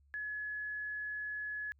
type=tone; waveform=sine; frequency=1698 Hz; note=G#6; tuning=38 cents sharp; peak=-37 dBFS; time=0.14-1.72 s; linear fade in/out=0 ms; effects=added 70 Hz sine -64 dBFS peak until 1.79 s